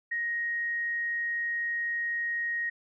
sine tone, 1876 Hz, A#6, 11 cents sharp, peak -28 dBFS, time 0.11-2.7 s, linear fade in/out 10 ms, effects none

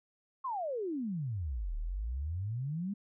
sine exponential two-way sweep, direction down then up, 1106 to 36.12 to 209.6 Hz, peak -33 dBFS, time 0.44-2.94 s, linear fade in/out 10 ms, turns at 1.76 s, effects none

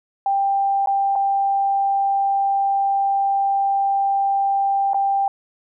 sine tone with dropouts, 790 Hz, G5, 13 cents sharp, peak -16 dBFS, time 0.26-5.28 s, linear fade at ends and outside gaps 2 ms, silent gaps 0.86-0.872 / 1.155-1.159 / 4.934-4.944 s, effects none

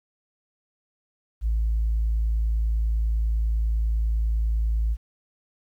sine tone, 55 Hz, A1, in tune, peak -19 dBFS, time 1.41-4.97 s, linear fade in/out 50 ms, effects tanh soft clip ceiling -17 dBFS + 10-bit

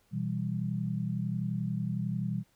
sine chord, E minor, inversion second, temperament equal, 123.47 / 164.81 / 196 Hz, B2 / E3 / G3, 0 / 0 / 0 cents, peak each -34 dBFS, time 0.11-2.44 s, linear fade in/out 50 ms, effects pink hiss -69 dBFS RMS until 2.55 s

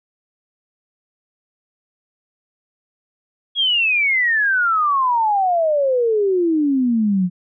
sine exponential sweep, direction down, 3344 to 174.61 Hz, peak -14 dBFS, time 3.55-7.3 s, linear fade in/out 50 ms, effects none

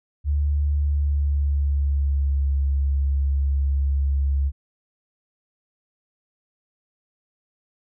sine tone with pitch glide, 72.7 to 69.3 Hz, D2 to C#2, -17 to 0 cents, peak -18 dBFS, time 0.24-4.52 s, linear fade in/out 50 ms, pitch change -83 cents, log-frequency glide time 0.75-2.44 s, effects none

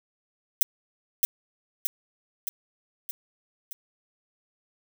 violet noise with echo, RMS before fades -18 dBFS, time 0.61-0.63 s, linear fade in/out 0 ms, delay 620 ms, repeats 5, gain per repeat -4 dB, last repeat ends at 3.73 s, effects none

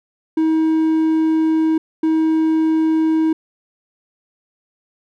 triangle tone bursts at uneven times, 318.4 Hz, D#4, 40 cents sharp, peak -11 dBFS, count 2, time 0.37-1.78 / 2.03-3.33 s, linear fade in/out 5 ms, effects none

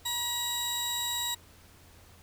25% pulse tone pair together, 958 / 3832 Hz, A#5 / A#7, +47 / +47 cents, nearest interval 2 octaves, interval 2400 cents, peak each -33 / -27 dBFS, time 0.05-1.35 s, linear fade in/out 10 ms, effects added 86 Hz sine -57 dBFS peak until 2.22 s + pink hiss -57 dBFS RMS until 2.22 s

